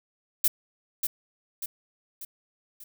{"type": "noise with echo", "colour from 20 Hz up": "violet", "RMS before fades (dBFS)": -21, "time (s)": [0.44, 0.48], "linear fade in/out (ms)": 5, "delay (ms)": 590, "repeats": 4, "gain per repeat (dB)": -6, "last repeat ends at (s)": 2.84, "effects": []}